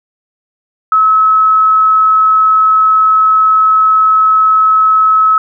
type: tone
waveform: sine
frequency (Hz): 1291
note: E6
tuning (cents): -37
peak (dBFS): -5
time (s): 0.92-5.38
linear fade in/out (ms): 2
effects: none